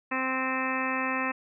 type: harmonic tone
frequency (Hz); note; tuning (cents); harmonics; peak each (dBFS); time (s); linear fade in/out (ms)
260.8; C4; -5; 1 / 2 / 3 / 4 / 5 / 6 / 7 / 8 / 9 / 10; -33 / -37 / -38 / -33 / -36 / -43 / -33 / -40 / -40 / -35; 0.11-1.32; 10
effects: none